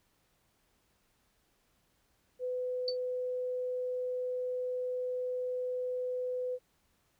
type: tone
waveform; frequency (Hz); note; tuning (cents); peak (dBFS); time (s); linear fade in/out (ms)
sine; 502; B4; +28; -32; 2.39-6.59; 50
type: tone with exponential decay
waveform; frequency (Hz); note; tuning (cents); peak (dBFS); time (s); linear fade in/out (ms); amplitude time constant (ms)
sine; 4531; C#8; +37; -28; 2.88-2.97; 1; 19
effects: pink hiss -73 dBFS RMS until 7.19 s